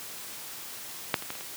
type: clicks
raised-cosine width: 0.3 ms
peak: -6 / -23 / -18 / -25 / -26 dBFS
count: 5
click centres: 1.142 / 1.224 / 1.304 / 1.353 / 1.409 s
effects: white hiss -41 dBFS RMS until 1.56 s + high-pass 100 Hz 12 dB/octave